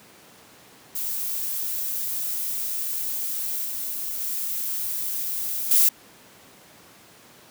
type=noise with level steps; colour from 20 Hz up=violet; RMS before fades=-28 / -30 / -28 / -17 dBFS; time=0.95-5.89 s; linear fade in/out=5 ms; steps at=3.65 / 4.2 / 5.71 s; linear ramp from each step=2 ms; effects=pink hiss -50 dBFS RMS until 7.5 s + high-pass 150 Hz 12 dB/octave